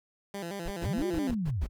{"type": "tone with vibrato", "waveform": "15% pulse", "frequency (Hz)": 184.1, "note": "F#3", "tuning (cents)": -8, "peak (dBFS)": -29, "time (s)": [0.34, 1.31], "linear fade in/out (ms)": 2, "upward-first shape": "square", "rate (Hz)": 5.9, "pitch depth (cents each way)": 140}
{"type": "noise bursts", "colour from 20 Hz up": "brown", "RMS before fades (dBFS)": -36, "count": 7, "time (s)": [0.65, 1.67], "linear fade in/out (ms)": 10, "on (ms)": 60, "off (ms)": 100}
{"type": "linear two-way sweep", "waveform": "sine", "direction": "up then down", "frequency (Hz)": [34, 373.4, 34], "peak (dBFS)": -28, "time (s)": [0.82, 1.69], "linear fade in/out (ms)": 50, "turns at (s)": 1.07}
{"effects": []}